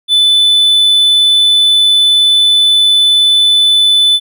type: tone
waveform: triangle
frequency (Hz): 3501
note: A7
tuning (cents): -9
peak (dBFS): -4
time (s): 0.08-4.2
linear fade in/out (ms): 50
effects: none